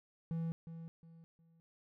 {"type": "tone with echo", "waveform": "triangle", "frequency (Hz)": 164.81, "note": "E3", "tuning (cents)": 0, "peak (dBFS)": -33, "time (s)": [0.31, 0.52], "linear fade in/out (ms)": 0, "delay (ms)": 360, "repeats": 3, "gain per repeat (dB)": -10, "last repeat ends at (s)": 1.6, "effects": []}